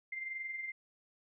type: tone with amplitude modulation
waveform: sine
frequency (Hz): 2093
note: C7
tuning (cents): 0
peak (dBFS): -36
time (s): 0.12-0.72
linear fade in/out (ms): 5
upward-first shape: sine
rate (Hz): 21.4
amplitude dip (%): 50
effects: none